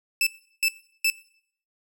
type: tone bursts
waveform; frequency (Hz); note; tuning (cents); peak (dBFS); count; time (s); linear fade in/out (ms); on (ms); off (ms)
sawtooth; 2637; E7; 0; -16; 3; 0.21-1.101; 2; 57; 360
effects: noise-tail reverb RT60 0.6 s tail -19 dB re dry